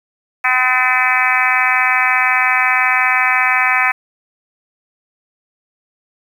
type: harmonic tone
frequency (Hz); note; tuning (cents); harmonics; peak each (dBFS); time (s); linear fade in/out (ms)
254.4; C4; -48; 3 / 4 / 5 / 6 / 7 / 8 / 9 / 10; -21 / -21 / -20 / -22 / -18 / -19 / -18 / -21; 0.44-3.92; 10
effects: 7-bit